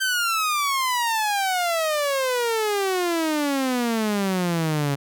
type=exponential sweep; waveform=sawtooth; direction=down; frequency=1568 to 137.7 Hz; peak=-17 dBFS; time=0-4.96 s; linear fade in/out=20 ms; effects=none